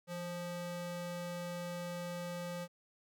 square ring-modulated tone, 350 Hz, F4, 4 cents sharp, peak -37 dBFS, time 0.07-2.68 s, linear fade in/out 50 ms, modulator 179 Hz, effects none

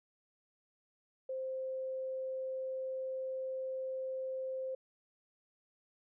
sine tone, 523.3 Hz, C5, in tune, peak -36 dBFS, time 1.29-4.75 s, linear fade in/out 5 ms, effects none

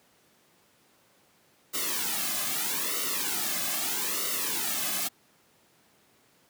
white noise with flanger, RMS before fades -30 dBFS, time 1.73-5.09 s, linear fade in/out 20 ms, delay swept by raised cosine 1.2 to 2.17 ms, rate 0.79 Hz, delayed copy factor -0.85, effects pink hiss -63 dBFS RMS until 6.49 s + high-pass 150 Hz 12 dB/octave

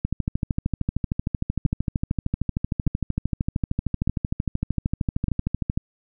two click trains, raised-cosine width 5 ms, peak -10 / -10 dBFS, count 76 / 4, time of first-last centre 0.05-5.775 / 1.66-5.283 s, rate 13.1 / 0.828 Hz, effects none

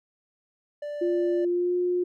triangle tone, 587.3 Hz, D5, in tune, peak -29 dBFS, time 0.82-1.45 s, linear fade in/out 5 ms
sine tone with pitch glide, 349.2 to 357.2 Hz, F4 to F4, 0 to +39 cents, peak -22 dBFS, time 1.01-2.04 s, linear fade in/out 10 ms, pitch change +39 cents, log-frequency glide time 1.44-1.75 s
effects none

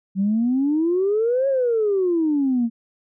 sine exponential two-way sweep, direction up then down, 187.4 to 554.4 to 225.9 Hz, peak -16 dBFS, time 0.15-2.7 s, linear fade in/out 50 ms, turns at 1.48 s, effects tanh soft clip ceiling -12 dBFS

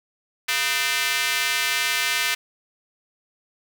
square tone with high-pass filter, 138.59 Hz, C#3, in tune, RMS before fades -23 dBFS, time 0.48-2.35 s, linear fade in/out 10 ms, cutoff 2100 Hz, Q 1.5, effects none

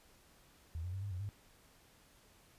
sine tone with pitch steps, 81.4 / 90.2 / 96.1 / 100.8 / 90.4 / 101.4 Hz, E2 / F#2 / G2 / G2 / F#2 / G#2, -21 / -44 / -34 / +49 / -40 / -41 cents, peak -38 dBFS, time 0.75-1.29 s, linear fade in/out 0 ms, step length 90 ms, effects pink hiss -65 dBFS RMS until 2.58 s + resampled to 32000 Hz

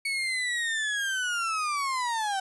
35% pulse linear sweep, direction down, 2229 to 757 Hz, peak -25 dBFS, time 0.05-2.4 s, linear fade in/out 5 ms, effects resampled to 24000 Hz + 11-bit

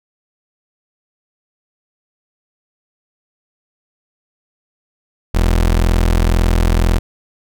30% pulse tone, 42 Hz, E1, 33 cents sharp, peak -8 dBFS, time 5.34-6.99 s, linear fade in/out 10 ms, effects none

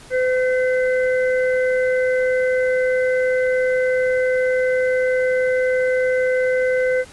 harmonic tone, 510 Hz, C5, 44 cents flat, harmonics 1 / 3 / 4, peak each -16 / -26 / -28 dBFS, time 0.1-7.05 s, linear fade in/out 50 ms, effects pink hiss -43 dBFS RMS until 7.12 s + resampled to 24000 Hz

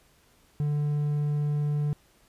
triangle tone, 147.4 Hz, D3, 7 cents sharp, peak -22 dBFS, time 0.6-1.93 s, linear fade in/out 0 ms, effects pink hiss -62 dBFS RMS until 2.28 s + resampled to 32000 Hz

